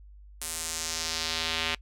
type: tone with band-pass filter sweep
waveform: square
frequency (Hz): 81.2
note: E2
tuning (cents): -26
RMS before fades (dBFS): -32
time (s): 0.41-1.75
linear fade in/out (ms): 5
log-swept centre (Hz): 9800 to 2900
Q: 1.7
effects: noise-tail reverb RT60 0.1 s tail -23 dB re dry + added 50 Hz sine -47 dBFS peak until 1.81 s